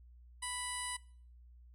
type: tone with low-pass filter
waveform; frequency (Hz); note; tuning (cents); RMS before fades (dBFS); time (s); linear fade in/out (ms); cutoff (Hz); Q
15% pulse; 988; B5; 0; -40; 0.42-0.97; 10; 9400; 7.3
effects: noise-tail reverb RT60 0.5 s tail -22 dB re dry + added 60 Hz sine -55 dBFS peak until 1.74 s